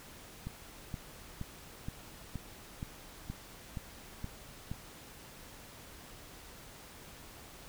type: click train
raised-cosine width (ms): 5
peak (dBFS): -26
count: 10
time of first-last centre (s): 0.47-4.715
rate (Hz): 2.12
effects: pink hiss -52 dBFS RMS until 7.68 s